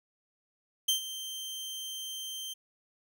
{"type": "tone with ADSR envelope", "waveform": "sawtooth", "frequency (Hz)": 3136, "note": "G7", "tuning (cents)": 0, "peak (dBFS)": -20, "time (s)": [0.88, 2.54], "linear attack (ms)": 9, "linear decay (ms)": 110, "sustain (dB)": -14, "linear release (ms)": 14, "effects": []}